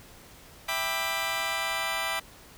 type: chord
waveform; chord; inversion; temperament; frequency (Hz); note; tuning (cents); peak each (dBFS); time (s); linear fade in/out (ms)
15% pulse; E minor seventh; none; just; 659.3 / 791.1 / 988.9 / 1186.7; E5 / G5 / B5 / D6; 0 / +16 / +2 / +18; -28; 0.68-2.2; 10
effects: pink hiss -51 dBFS RMS until 2.57 s